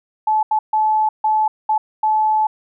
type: tone bursts at uneven times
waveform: sine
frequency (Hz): 864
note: A5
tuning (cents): -32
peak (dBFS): -13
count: 6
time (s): 0.27-0.43 / 0.51-0.59 / 0.73-1.09 / 1.24-1.48 / 1.69-1.78 / 2.03-2.47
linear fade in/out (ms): 5
effects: none